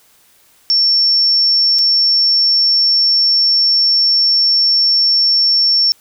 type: tone with dropouts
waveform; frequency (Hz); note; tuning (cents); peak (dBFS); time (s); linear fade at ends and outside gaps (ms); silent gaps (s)
sine; 5440; F8; -46; -9; 0.7-5.92; 0; 1.786-1.79
effects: white hiss -51 dBFS RMS until 6 s